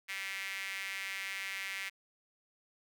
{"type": "tone with high-pass filter", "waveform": "sawtooth", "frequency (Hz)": 194.1, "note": "G3", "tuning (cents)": -17, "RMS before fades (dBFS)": -40, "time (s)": [0.08, 1.9], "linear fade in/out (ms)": 20, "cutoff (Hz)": 2100, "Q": 4, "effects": []}